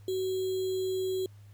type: tone with sample-and-hold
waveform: sine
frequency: 375.4 Hz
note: F#4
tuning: 25 cents sharp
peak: -28 dBFS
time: 0.08-1.26 s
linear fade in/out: 2 ms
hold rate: 3675 Hz
effects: added 102 Hz sine -49 dBFS peak until 1.53 s + pink hiss -66 dBFS RMS until 1.53 s